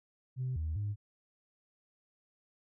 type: tone with pitch steps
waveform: sine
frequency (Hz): 128.5 / 78.8 / 103.2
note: C3 / D#2 / G#2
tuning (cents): -31 / +23 / -10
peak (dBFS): -31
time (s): 0.36-0.96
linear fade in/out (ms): 50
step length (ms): 200
effects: tanh soft clip ceiling -29 dBFS